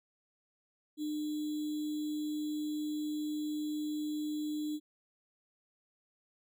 sine tone with sample-and-hold, 302.1 Hz, D4, 49 cents sharp, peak -33 dBFS, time 0.97-4.8 s, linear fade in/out 50 ms, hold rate 3675 Hz, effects none

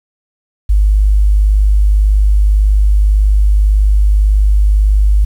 sine tone, 50.9 Hz, G#1, 34 cents flat, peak -6 dBFS, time 0.69-5.25 s, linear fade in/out 10 ms, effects 7-bit

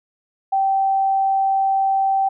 sine tone, 777 Hz, G5, 16 cents flat, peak -15 dBFS, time 0.52-2.29 s, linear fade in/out 10 ms, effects none

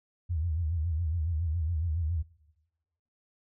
sine tone with vibrato, 81.7 Hz, E2, 15 cents flat, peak -27 dBFS, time 0.29-2.23 s, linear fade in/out 20 ms, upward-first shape sine, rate 7.2 Hz, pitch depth 140 cents each way, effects noise-tail reverb RT60 1.0 s tail -20 dB re dry

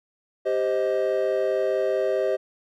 triangle chord, C minor, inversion second, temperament just, 392.4 / 523.3 / 627.9 Hz, G4 / C5 / Eb5, +2 / 0 / +16 cents, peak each -23 dBFS, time 0.45-2.37 s, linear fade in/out 20 ms, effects tanh soft clip ceiling -11 dBFS

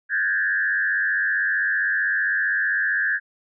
sine tone with frequency modulation, 1661.2 Hz, G#6, in tune, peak -19 dBFS, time 0.09-3.2 s, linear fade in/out 50 ms, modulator 95.5 Hz, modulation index 1.3, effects none

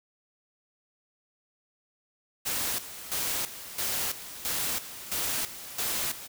white noise with tremolo, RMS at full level -30 dBFS, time 2.45-6.28 s, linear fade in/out 20 ms, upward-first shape square, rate 1.5 Hz, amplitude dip 75%, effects none

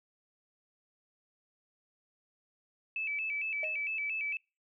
sine tone with vibrato, 2455 Hz, D#7, 24 cents flat, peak -32 dBFS, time 2.96-4.37 s, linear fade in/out 2 ms, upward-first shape square, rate 4.4 Hz, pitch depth 110 cents each way
triangle tone with exponential decay, 622.3 Hz, D#5, in tune, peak -33 dBFS, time 3.63-3.84 s, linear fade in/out 2 ms, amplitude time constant 44 ms
effects noise-tail reverb RT60 0.3 s tail -26 dB re dry

